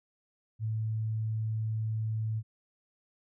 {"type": "tone", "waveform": "sine", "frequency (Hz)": 110, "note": "A2", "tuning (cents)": 0, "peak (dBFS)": -29, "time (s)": [0.59, 2.43], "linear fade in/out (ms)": 50, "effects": []}